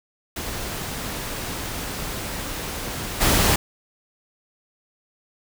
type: noise with level steps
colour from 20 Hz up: pink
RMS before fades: -30 / -18 dBFS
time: 0.36-3.56 s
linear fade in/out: 5 ms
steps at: 3.2 s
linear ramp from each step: 20 ms
effects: none